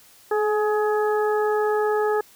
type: harmonic tone with a mistuned harmonic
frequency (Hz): 420.6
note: G#4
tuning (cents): +22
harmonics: 1 / 2 / 3 / 4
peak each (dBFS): -20 / -26 / -30 / -32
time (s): 0.31-2.21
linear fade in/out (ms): 5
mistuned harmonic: 1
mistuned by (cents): +21
effects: white hiss -52 dBFS RMS until 2.35 s